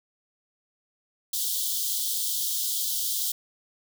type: high-pass noise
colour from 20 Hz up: white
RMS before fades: -28 dBFS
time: 1.33-3.32 s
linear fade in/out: 5 ms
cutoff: 3100 Hz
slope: 96 dB/octave
effects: none